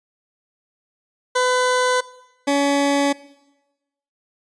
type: tone pair in turn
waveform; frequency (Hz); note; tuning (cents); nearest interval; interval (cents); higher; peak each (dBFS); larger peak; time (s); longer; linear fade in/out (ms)
20% pulse; 503 / 282.3; B4 / C#4; +32 / +32; minor seventh; 1000; first; -11; neither; 1.35-2.01 / 2.47-3.13; neither; 10
effects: noise-tail reverb RT60 1.0 s tail -20 dB re dry + resampled to 22050 Hz